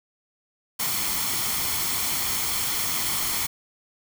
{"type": "noise with comb filter", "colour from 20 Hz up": "white", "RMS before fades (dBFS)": -26, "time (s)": [0.79, 3.47], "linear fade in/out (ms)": 10, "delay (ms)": 0.92, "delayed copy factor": 0.5, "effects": []}